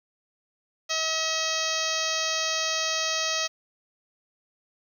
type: harmonic tone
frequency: 640 Hz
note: D#5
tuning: 49 cents sharp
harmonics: 1 / 2 / 3 / 4 / 5 / 6 / 7 / 8 / 9 / 10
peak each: -34 / -34 / -34 / -34 / -34 / -34 / -34 / -34 / -34 / -34 dBFS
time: 0.89-3.48 s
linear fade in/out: 20 ms
effects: 9-bit